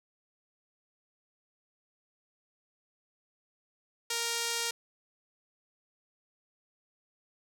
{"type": "tone with band-pass filter", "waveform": "sawtooth", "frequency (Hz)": 466.2, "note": "A#4", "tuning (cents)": 0, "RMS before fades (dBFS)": -33, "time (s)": [4.1, 4.71], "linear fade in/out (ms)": 5, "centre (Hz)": 6200, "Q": 0.8, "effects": []}